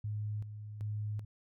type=tone with tremolo; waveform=sine; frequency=105.5 Hz; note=G#2; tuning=28 cents sharp; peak=-34 dBFS; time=0.04-1.25 s; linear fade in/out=5 ms; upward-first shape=square; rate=1.3 Hz; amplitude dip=60%; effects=none